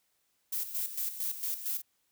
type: noise with tremolo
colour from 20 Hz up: violet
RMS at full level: -33 dBFS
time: 0.52-1.82 s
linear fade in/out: 10 ms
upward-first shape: square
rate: 4.4 Hz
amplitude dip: 65%
effects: white hiss -75 dBFS RMS until 2.11 s